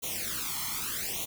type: noise with flanger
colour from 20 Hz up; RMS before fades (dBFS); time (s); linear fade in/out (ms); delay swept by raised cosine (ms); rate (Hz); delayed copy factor
white; -34; 0.02-1.26; 20; 0.3 to 0.95; 0.82; +0.9
effects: none